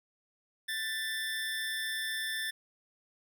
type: tone with amplitude modulation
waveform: 25% pulse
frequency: 1768 Hz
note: A6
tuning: 8 cents sharp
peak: -27 dBFS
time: 0.68-2.51 s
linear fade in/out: 10 ms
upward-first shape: sine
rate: 220 Hz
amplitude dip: 45%
effects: none